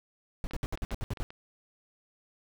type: noise bursts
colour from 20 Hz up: brown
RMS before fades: -32 dBFS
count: 9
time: 0.44-1.23 s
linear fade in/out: 0 ms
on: 30 ms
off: 65 ms
type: click train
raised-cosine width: 0.3 ms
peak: -28 dBFS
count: 7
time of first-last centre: 0.51-1.305 s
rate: 7.55 Hz
effects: none